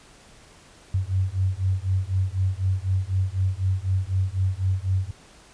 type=beating tone pair; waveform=sine; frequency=92.5 / 96.5 Hz; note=F#2 / G2; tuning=0 / -27 cents; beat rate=4 Hz; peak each=-24 dBFS; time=0.94-5.11 s; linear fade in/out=5 ms; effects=pink hiss -51 dBFS RMS until 5.53 s + resampled to 22050 Hz